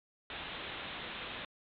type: low-pass noise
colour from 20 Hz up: white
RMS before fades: -43 dBFS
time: 0.3-1.45 s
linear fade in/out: 2 ms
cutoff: 3800 Hz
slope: 96 dB/octave
effects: MP3 96 kbps